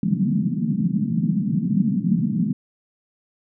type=band-pass noise; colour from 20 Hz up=white; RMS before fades=-21 dBFS; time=0.03-2.53 s; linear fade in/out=2 ms; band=150 to 230 Hz; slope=48 dB/octave; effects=none